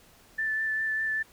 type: tone with vibrato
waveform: sine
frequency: 1760 Hz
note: A6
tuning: in tune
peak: -26 dBFS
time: 0.38-1.23 s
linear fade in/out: 10 ms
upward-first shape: sine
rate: 5 Hz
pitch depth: 13 cents each way
effects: pink hiss -57 dBFS RMS until 1.32 s